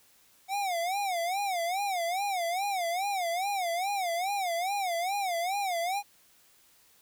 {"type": "tone with vibrato", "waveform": "square", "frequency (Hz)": 740, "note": "F#5", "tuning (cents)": 0, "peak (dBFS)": -29, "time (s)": [0.48, 6.03], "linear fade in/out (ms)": 50, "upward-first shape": "sine", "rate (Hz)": 2.4, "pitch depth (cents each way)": 170, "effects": ["white hiss -62 dBFS RMS until 7.01 s"]}